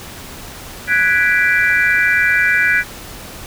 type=chord; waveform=sine; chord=G# half-diminished seventh; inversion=third; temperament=equal; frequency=1480 / 1661.2 / 1975.5 / 2349 Hz; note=F#6 / G#6 / B6 / D7; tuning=0 / 0 / 0 / 0 cents; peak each=-16 / -16 / -17 / -18 dBFS; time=0.87-2.84 s; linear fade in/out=50 ms; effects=pink hiss -33 dBFS RMS until 3.46 s